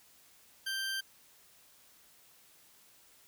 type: tone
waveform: 20% pulse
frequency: 1570 Hz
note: G6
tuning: 2 cents sharp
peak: -29 dBFS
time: 0.66-1.01 s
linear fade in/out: 10 ms
effects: white hiss -62 dBFS RMS until 3.27 s